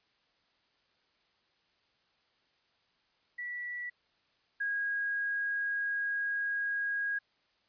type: tone pair in turn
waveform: sine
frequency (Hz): 1951 / 1640.6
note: B6 / G#6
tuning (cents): -22 / -22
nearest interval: minor third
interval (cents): 300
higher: first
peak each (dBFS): -36 / -30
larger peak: second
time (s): 3.38-3.9 / 4.6-7.19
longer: second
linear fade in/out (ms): 10
effects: white hiss -72 dBFS RMS until 7.68 s + resampled to 11025 Hz